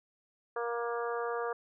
harmonic tone, 235.8 Hz, A#3, 20 cents sharp, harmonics 2 / 3 / 4 / 5 / 6 / 7, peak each -34 / -40 / -42 / -39 / -44 / -45 dBFS, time 0.56-1.53 s, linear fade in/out 5 ms, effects none

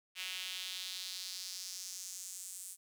sawtooth tone with high-pass filter sweep, 185 Hz, F#3, in tune, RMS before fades -44 dBFS, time 0.15-2.77 s, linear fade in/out 50 ms, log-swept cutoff 2700 to 8700 Hz, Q 2.5, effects none

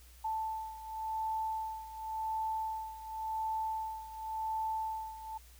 sine beating tone pair, 880 / 880.91 Hz, A5 / A5, 0 / +2 cents, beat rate 0.91 Hz, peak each -40 / -36 dBFS, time 0.24-5.38 s, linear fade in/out 10 ms, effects added 60 Hz sine -55 dBFS peak until 5.59 s + white hiss -61 dBFS RMS until 5.59 s

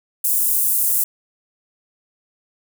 pink high-pass noise, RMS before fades -18 dBFS, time 0.24-1.04 s, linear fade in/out 5 ms, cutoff 9800 Hz, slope 24 dB/octave, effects none

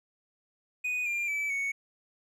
triangle tone with pitch steps, 2483 / 2393 / 2306 / 2222 Hz, D#7 / D7 / D7 / C#7, -4 / +32 / -32 / +4 cents, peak -27 dBFS, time 0.84-1.72 s, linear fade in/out 10 ms, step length 220 ms, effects none

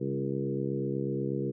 harmonic tone with a mistuned harmonic, 68.2 Hz, C#2, 28 cents flat, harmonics 2 / 3 / 4 / 5 / 6 / 7, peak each -34 / -36 / -38 / -35 / -36 / -38 dBFS, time 0-1.52 s, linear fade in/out 20 ms, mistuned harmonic 3, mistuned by -26 cents, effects none

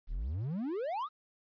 triangle exponential sweep, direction up, 32 to 1318.5 Hz, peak -31 dBFS, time 0.07-1.09 s, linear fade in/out 50 ms, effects resampled to 11025 Hz + 12-bit

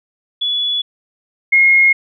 sine tone pair in turn, 3415 / 2151 Hz, G#7 / C7, +48 / +47 cents, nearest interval minor sixth, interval 801 cents, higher first, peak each -15 / -7 dBFS, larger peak second, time 0.41-0.82 / 1.52-1.93 s, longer neither, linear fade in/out 10 ms, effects none

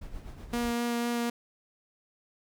brown noise with tremolo, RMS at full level -40 dBFS, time 0.01-0.74 s, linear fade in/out 10 ms, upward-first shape sine, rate 8 Hz, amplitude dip 55%
sawtooth tone with vibrato, 237.4 Hz, A#3, 32 cents sharp, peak -24 dBFS, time 0.53-1.3 s, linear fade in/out 5 ms, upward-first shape sine, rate 4 Hz, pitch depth 9 cents each way
effects none

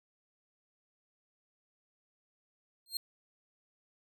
sawtooth tone with exponential growth, 4203 Hz, C8, 7 cents sharp, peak -26 dBFS, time 2.86-2.97 s, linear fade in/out 2 ms, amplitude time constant 22 ms, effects none

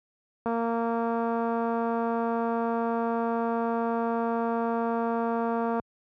click train, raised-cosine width 1 ms, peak -16 dBFS, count 1234, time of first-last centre 0.46-5.798 s, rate 231 Hz, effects high-pass 80 Hz 12 dB/octave

